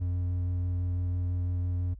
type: tone with hard clipping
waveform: sine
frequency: 89.4 Hz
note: F2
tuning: 41 cents sharp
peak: -28 dBFS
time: 0-1.95 s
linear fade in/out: 20 ms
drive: 3 dB
effects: added 50 Hz sine -43 dBFS peak until 1.99 s